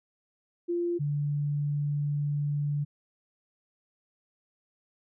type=tone pair in turn; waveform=sine; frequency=346.3 / 145.6 Hz; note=F4 / D3; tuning=-15 / -15 cents; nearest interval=octave + minor third; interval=1500 cents; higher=first; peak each=-26 dBFS; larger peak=neither; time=0.68-0.99 / 0.99-2.85 s; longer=second; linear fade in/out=20 ms; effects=none